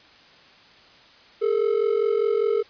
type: ring-modulated tone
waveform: triangle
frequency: 434.2 Hz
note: A4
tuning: 23 cents flat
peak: -14 dBFS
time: 1.41-2.63 s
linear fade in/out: 20 ms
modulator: 22.5 Hz
effects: white hiss -51 dBFS RMS until 2.69 s + resampled to 11025 Hz